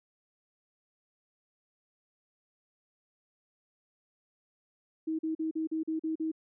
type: tone bursts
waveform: sine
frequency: 318.4 Hz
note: D#4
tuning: 40 cents sharp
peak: -29 dBFS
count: 8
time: 5.07-6.317 s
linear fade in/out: 10 ms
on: 120 ms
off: 41 ms
effects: none